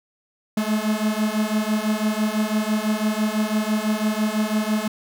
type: beating tone pair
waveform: 45% pulse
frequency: 211.8 / 217.8 Hz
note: G#3 / A3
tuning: +34 / -17 cents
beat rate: 6 Hz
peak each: -23 dBFS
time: 0.57-4.88 s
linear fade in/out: 5 ms
effects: none